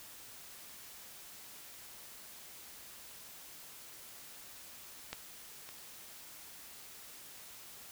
clicks, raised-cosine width 0.2 ms, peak -21 / -30 dBFS, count 2, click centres 5.13 / 5.69 s, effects white hiss -52 dBFS RMS until 7.91 s

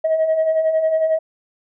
sine beating tone pair, 628 / 639 Hz, D#5 / D#5, +16 / +46 cents, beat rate 11 Hz, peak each -22 / -14 dBFS, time 0.04-1.19 s, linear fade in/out 10 ms, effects tanh soft clip ceiling -11 dBFS

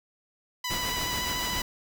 10% pulse tone with vibrato, 990 Hz, B5, 4 cents sharp, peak -21 dBFS, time 0.64-1.62 s, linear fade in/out 5 ms, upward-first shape square, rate 14 Hz, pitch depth 15 cents each way
pink noise with tremolo, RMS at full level -33 dBFS, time 0.7-1.62 s, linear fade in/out 2 ms, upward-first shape sine, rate 7.1 Hz, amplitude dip 35%
effects none

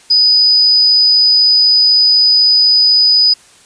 sine tone, 4978 Hz, D#8, in tune, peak -6 dBFS, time 0.1-3.34 s, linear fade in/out 10 ms, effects white hiss -44 dBFS RMS until 3.65 s + resampled to 22050 Hz

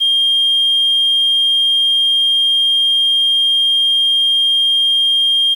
sine tone, 3213 Hz, G7, 42 cents sharp, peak -9 dBFS, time 0-5.55 s, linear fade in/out 20 ms, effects tanh soft clip ceiling -7 dBFS + 7-bit

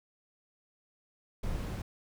brown noise, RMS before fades -35 dBFS, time 1.43-1.82 s, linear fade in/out 5 ms, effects none

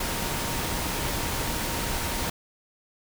sine tone in noise, 930 Hz, A#5, 4 cents flat, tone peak -39 dBFS, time 0-2.3 s, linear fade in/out 5 ms, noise pink, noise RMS -29 dBFS, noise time 0-2.3 s, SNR -13 dB, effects none

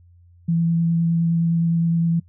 sine tone with vibrato, 167.1 Hz, E3, 24 cents sharp, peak -16 dBFS, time 0.48-2.2 s, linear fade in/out 10 ms, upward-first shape triangle, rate 9.7 Hz, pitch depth 13 cents each way, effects noise-tail reverb RT60 0.1 s tail -24 dB re dry + added 87 Hz sine -48 dBFS peak until 2.28 s

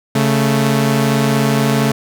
sawtooth tone pair together, 138.59 / 220 Hz, C#3 / A3, 0 / 0 cents, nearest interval minor sixth, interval 800 cents, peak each -11 dBFS, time 0.15-1.92 s, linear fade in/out 5 ms, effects none

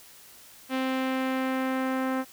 sawtooth tone with low-pass filter sweep, 261.6 Hz, C4, in tune, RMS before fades -28 dBFS, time 0.69-2.25 s, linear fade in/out 50 ms, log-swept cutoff 3100 to 1600 Hz, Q 1.3, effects white hiss -51 dBFS RMS until 2.32 s

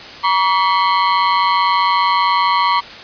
40% pulse ring-modulated tone, 1046.5 Hz, C6, in tune, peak -8 dBFS, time 0.23-2.81 s, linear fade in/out 20 ms, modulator 92.4 Hz, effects white hiss -33 dBFS RMS until 3.03 s + resampled to 11025 Hz

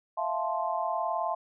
sine chord, F major seventh, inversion third, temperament equal with one note detuned, 659.3 / 698.5 / 873.4 / 1046.5 Hz, E5 / F5 / A5 / C6, 0 / 0 / -13 / 0 cents, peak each -33 dBFS, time 0.17-1.35 s, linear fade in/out 10 ms, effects none

